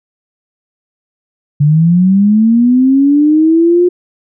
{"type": "linear sweep", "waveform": "sine", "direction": "up", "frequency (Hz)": [142.6, 359.5], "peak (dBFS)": -5, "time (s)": [1.6, 3.89], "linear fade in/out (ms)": 10, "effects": []}